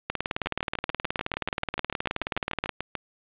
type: two click trains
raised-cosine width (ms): 0.3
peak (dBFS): -10 / -13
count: 50 / 18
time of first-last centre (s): 0.1-2.693 / 0.46-2.953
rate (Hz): 18.9 / 6.82
effects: resampled to 8000 Hz + 8-bit